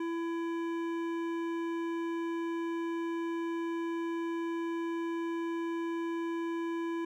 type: tone with hard clipping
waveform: sine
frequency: 334.5 Hz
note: E4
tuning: 25 cents sharp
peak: -34 dBFS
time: 0-7.05 s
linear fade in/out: 5 ms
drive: 13 dB
effects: none